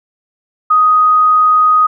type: tone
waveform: sine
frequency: 1249 Hz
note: D#6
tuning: 6 cents sharp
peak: -6 dBFS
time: 0.7-1.87 s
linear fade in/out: 10 ms
effects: none

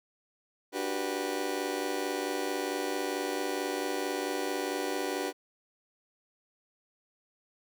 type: chord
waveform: 30% pulse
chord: G major seventh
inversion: second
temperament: just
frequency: 294 / 367.5 / 392 / 490 Hz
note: D4 / F#4 / G4 / B4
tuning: +2 / -12 / 0 / -14 cents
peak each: -34 dBFS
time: 0.72-5.33 s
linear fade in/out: 50 ms
effects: none

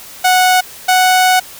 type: tone pair in turn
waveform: sawtooth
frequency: 737 / 739.8 Hz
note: F#5 / F#5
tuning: -7 / 0 cents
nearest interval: unison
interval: 7 cents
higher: second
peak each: -4 dBFS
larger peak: neither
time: 0.24-0.61 / 0.88-1.4 s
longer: second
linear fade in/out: 10 ms
effects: white hiss -34 dBFS RMS until 1.59 s

